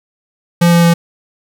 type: tone with pitch steps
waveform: square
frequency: 171.9 / 170.81 / 169.73 Hz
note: F3 / F3 / F3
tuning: -27 / -38 / -49 cents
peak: -7 dBFS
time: 0.61-0.94 s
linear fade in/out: 10 ms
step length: 110 ms
effects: 8-bit